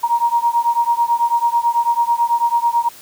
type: beating tone pair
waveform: sine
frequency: 937 / 946.1 Hz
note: A#5 / A#5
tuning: +9 / +25 cents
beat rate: 9.1 Hz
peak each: -16 / -17 dBFS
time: 0.03-2.89 s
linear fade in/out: 10 ms
effects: white hiss -41 dBFS RMS until 3.01 s + high-pass 80 Hz 12 dB/octave